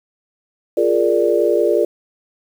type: chord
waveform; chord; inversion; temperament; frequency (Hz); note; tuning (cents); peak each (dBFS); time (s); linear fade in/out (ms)
sine; Bb dominant seventh; second; equal; 349.2 / 415.3 / 466.2 / 587.3; F4 / Ab4 / Bb4 / D5; 0 / 0 / 0 / 0; -18; 0.77-1.85; 5
effects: 7-bit